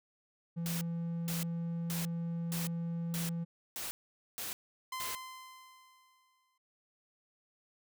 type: tone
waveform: triangle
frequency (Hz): 168.3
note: E3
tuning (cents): +36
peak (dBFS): -32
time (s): 0.56-3.45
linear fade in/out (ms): 20
type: noise bursts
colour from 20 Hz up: white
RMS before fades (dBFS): -40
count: 8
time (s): 0.66-5.15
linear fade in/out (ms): 0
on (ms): 150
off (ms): 470
type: tone with exponential decay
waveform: sawtooth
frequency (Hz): 1034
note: C6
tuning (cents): -21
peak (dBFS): -33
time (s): 4.92-6.58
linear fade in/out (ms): 5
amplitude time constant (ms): 360
effects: none